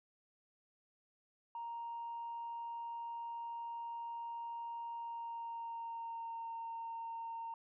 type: tone with pitch glide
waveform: sine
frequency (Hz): 933 to 917.5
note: A#5 to A#5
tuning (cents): +1 to -28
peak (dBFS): -40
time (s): 1.55-7.54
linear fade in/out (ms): 2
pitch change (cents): -29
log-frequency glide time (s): 4.93-6.45
effects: tanh soft clip ceiling -37 dBFS